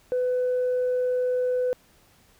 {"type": "tone", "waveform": "sine", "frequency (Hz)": 501, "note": "B4", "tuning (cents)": 25, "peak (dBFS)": -20, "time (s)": [0.12, 1.73], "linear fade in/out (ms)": 0, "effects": ["tanh soft clip ceiling -19 dBFS", "pink hiss -59 dBFS RMS until 2.39 s"]}